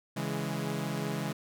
sawtooth chord, C# minor, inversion none, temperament equal with one note detuned, 139.39 / 164.81 / 207.7 Hz, C#3 / E3 / G#3, +10 / 0 / 0 cents, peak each -32 dBFS, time 0.16-1.33 s, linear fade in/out 10 ms, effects none

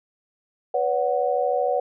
sine chord, B suspended second, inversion none, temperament equal with one note detuned, 493.9 / 567 / 740 Hz, B4 / C#5 / F#5, 0 / +39 / 0 cents, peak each -24 dBFS, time 0.74-1.8 s, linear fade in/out 5 ms, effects none

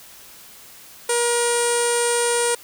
sawtooth tone with low-pass filter, 476.4 Hz, A#4, 38 cents sharp, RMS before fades -20 dBFS, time 1.09-2.55 s, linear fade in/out 5 ms, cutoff 8900 Hz, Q 8.8, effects white hiss -44 dBFS RMS until 2.63 s

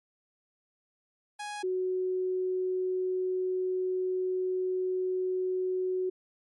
sawtooth / sine tone pair in turn, 830.6 / 370 Hz, G#5 / F#4, 0 / 0 cents, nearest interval octave + major second, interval 1400 cents, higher first, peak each -32 / -27 dBFS, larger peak second, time 1.39-1.63 / 1.63-6.1 s, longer second, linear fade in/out 10 ms, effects MP3 48 kbps

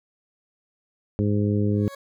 harmonic tone, 103.3 Hz, G#2, 9 cents flat, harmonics 1 / 2 / 3 / 4 / 5, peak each -22 / -24 / -28 / -29 / -35 dBFS, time 1.19-1.88 s, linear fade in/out 0 ms
20% pulse tone with exponential growth, 554.4 Hz, C#5, in tune, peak -30 dBFS, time 1.67-1.95 s, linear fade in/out 5 ms, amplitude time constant 59 ms
effects none

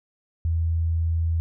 sine tone, 82.41 Hz, E2, in tune, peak -20 dBFS, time 0.45-1.4 s, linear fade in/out 0 ms, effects none

